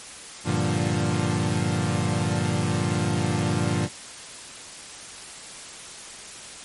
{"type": "chord", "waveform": "30% pulse", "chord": "G minor seventh", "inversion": "none", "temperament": "equal", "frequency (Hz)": [98, 116.54, 146.83, 174.61], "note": ["G2", "Bb2", "D3", "F3"], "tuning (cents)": [0, 0, 0, 0], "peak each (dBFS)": -25, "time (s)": [0.44, 3.89], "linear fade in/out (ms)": 50, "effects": ["white hiss -40 dBFS RMS until 6.64 s", "MP3 48 kbps"]}